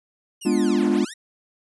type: linear two-way sweep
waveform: 10% pulse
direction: down then up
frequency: 2960 to 155.56 to 1951 Hz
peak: -26 dBFS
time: 0.41-1.14 s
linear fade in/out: 10 ms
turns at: 0.9 s
type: chord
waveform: triangle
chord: G# diminished seventh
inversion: none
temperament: equal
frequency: 207.7 / 246.9 / 293.7 / 349.2 Hz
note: G#3 / B3 / D4 / F4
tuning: 0 / 0 / 0 / 0 cents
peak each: -21 dBFS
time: 0.45-1.05 s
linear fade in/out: 10 ms
effects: resampled to 24000 Hz

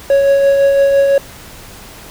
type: tone with tremolo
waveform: triangle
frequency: 554.4 Hz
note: C#5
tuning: in tune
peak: -4 dBFS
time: 0.1-1.18 s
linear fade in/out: 2 ms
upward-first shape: triangle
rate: 5.9 Hz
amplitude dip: 35%
effects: pink hiss -35 dBFS RMS until 2.1 s

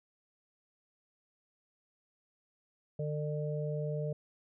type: harmonic tone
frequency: 150 Hz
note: D3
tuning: 37 cents sharp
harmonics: 1 / 3 / 4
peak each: -34 / -39 / -40 dBFS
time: 2.99-4.13 s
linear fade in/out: 5 ms
effects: none

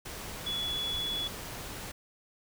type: tone in noise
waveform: sine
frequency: 3400 Hz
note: G#7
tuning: 40 cents sharp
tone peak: -31 dBFS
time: 0.46-1.28 s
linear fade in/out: 10 ms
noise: pink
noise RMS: -41 dBFS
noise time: 0.05-1.92 s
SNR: +7 dB
effects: none

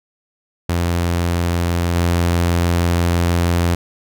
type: tone with level steps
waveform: sawtooth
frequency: 86.2 Hz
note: F2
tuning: 22 cents flat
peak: -12 / -10 dBFS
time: 0.69-3.75 s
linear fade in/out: 5 ms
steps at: 1.95 s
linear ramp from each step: 10 ms
effects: none

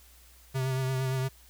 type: tone with vibrato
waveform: square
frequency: 131.3 Hz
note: C3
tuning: 6 cents sharp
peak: -28 dBFS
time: 0.54-1.29 s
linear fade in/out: 20 ms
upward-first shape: triangle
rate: 8.7 Hz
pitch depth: 34 cents each way
effects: added 60 Hz sine -56 dBFS peak until 1.49 s + white hiss -58 dBFS RMS until 1.49 s

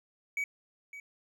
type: tone with echo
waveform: triangle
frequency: 2269 Hz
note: C#7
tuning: 40 cents sharp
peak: -28 dBFS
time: 0.37-0.44 s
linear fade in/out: 2 ms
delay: 560 ms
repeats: 1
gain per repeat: -13 dB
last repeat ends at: 1 s
effects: none

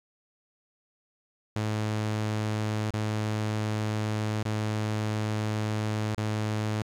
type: tone with dropouts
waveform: sawtooth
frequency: 107.4 Hz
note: A2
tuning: 41 cents flat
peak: -23 dBFS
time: 1.56-6.82 s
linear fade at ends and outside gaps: 0 ms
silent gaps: 2.905-2.937 / 4.429-4.453 / 6.146-6.178 s
effects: low-pass 8000 Hz 12 dB/octave + 10-bit

